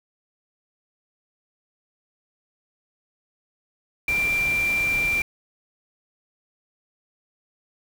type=tone in noise; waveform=sine; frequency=2363 Hz; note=D7; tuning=10 cents sharp; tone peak=-20 dBFS; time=4.08-5.22 s; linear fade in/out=2 ms; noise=pink; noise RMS=-34 dBFS; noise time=4.08-5.22 s; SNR=+11 dB; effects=none